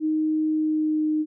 sine tone with pitch glide, 311.1 to 307.9 Hz, D#4 to D#4, 0 to -18 cents, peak -20 dBFS, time 0-1.26 s, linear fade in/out 50 ms, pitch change -18 cents, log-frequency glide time 0.5-1.06 s, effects none

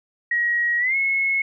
sine tone with pitch glide, 1899 to 2181 Hz, A#6 to C#7, +32 to -29 cents, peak -18 dBFS, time 0.31-1.42 s, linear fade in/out 5 ms, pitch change +239 cents, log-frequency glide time 0.79-0.96 s, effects none

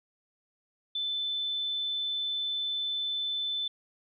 sine tone, 3520 Hz, A7, in tune, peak -29 dBFS, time 0.95-3.68 s, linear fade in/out 5 ms, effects none

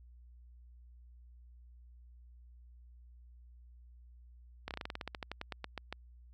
slowing click train, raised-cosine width 0.3 ms, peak -23 dBFS, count 18, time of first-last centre 4.68-5.926 s, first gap 28 ms, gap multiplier 1.11, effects added 60 Hz sine -54 dBFS peak until 6.33 s

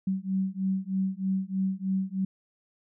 sine beating tone pair, 189.2 / 192.4 Hz, F#3 / G3, +39 / -32 cents, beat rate 3.2 Hz, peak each -29 dBFS, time 0.07-2.25 s, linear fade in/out 5 ms, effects none

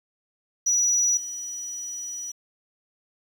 sine tone with level steps, 5860 Hz, F#8, 18 cents flat, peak -17 / -31 dBFS, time 0.66-2.32 s, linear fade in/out 10 ms, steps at 1.17 s, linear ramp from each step 2 ms, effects tanh soft clip ceiling -16 dBFS + 8-bit

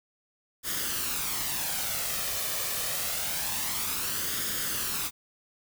white noise with flanger, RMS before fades -31 dBFS, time 0.63-5.11 s, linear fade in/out 50 ms, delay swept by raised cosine 0.59 to 1.69 ms, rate 0.26 Hz, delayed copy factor +0.5, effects none

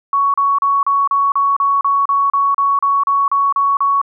sine tone bursts, 1116 Hz, C#6, 11 cents sharp, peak -11 dBFS, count 16, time 0.13-4.015 s, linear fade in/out 2 ms, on 210 ms, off 35 ms, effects none

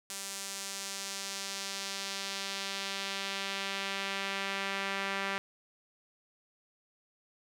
sawtooth tone with band-pass filter sweep, 196 Hz, G3, in tune, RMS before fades -37 dBFS, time 0.1-5.38 s, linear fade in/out 0 ms, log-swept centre 8000 to 2000 Hz, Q 1.1, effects none

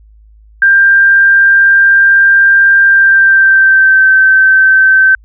sine tone with pitch glide, 1589 to 1545.5 Hz, G6 to G6, +23 to -25 cents, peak -3 dBFS, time 0.62-5.15 s, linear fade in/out 2 ms, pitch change -48 cents, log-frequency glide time 2.84-4.08 s, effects added 53 Hz sine -38 dBFS peak until 5.24 s

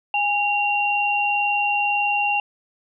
sine tone pair together, 820.9 / 2761 Hz, G#5 / F7, -20 / -20 cents, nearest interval octave + major sixth, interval 2100 cents, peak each -21 dBFS, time 0.14-2.4 s, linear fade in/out 2 ms, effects none

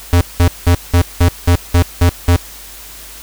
square tone bursts, 87.31 Hz, F2, in tune, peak -7 dBFS, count 9, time 0.13-2.361 s, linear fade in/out 0 ms, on 79 ms, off 190 ms, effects added 50 Hz sine -39 dBFS peak until 3.22 s + white hiss -34 dBFS RMS until 3.22 s

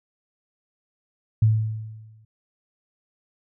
sine tone with exponential decay, 109.5 Hz, A2, 8 cents flat, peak -12 dBFS, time 1.42-2.25 s, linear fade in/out 5 ms, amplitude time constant 180 ms, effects none

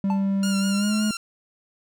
triangle tone with pitch glide, 196 to 213.7 Hz, G3 to G#3, 0 to +50 cents, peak -18 dBFS, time 0.04-1.11 s, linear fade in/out 2 ms, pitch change +150 cents, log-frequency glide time 0.69-0.95 s
triangle tone with exponential decay, 880 Hz, A5, in tune, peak -22 dBFS, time 0.1-0.31 s, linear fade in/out 1 ms, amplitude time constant 45 ms
10% pulse tone with vibrato, 1396.9 Hz, F6, in tune, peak -20 dBFS, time 0.43-1.17 s, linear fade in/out 2 ms, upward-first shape sine, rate 5.2 Hz, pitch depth 39 cents each way
effects none

